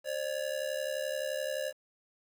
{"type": "ring-modulated tone", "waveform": "square", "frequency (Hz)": 566, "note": "C#5", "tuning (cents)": 36, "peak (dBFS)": -30, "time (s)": [0.04, 1.73], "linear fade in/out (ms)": 50, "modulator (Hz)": 35.8, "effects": ["10-bit"]}